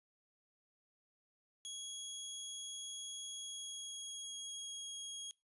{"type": "tone with pitch glide", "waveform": "20% pulse", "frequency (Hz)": [3322, 3288], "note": ["G#7", "G#7"], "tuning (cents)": [0, -18], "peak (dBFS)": -38, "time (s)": [1.65, 5.31], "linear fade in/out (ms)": 0, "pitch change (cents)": -18, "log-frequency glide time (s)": [3.27, 4.96], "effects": ["noise-tail reverb RT60 0.2 s tail -21 dB re dry", "resampled to 24000 Hz"]}